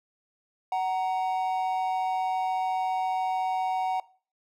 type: tone pair together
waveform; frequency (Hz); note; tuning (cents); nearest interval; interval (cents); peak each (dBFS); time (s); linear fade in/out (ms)
triangle; 748.8 / 932.3; F#5 / A#5; +20 / 0; major third; 380; -24 / -30; 0.72-4; 2
effects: noise-tail reverb RT60 0.4 s tail -20 dB re dry